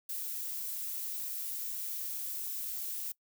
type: noise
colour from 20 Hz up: violet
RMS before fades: -38 dBFS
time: 0.09-3.12 s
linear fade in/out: 5 ms
effects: noise-tail reverb RT60 0.1 s tail -22 dB re dry